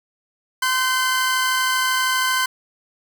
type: tone pair together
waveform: sawtooth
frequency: 1034 / 1534.6 Hz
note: C6 / G6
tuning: -21 / -37 cents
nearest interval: perfect fifth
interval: 684 cents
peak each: -17 dBFS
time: 0.62-2.46 s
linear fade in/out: 5 ms
effects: none